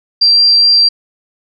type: tone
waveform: sine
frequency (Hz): 4724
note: D8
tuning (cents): +9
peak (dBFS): -5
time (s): 0.21-0.89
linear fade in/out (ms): 10
effects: none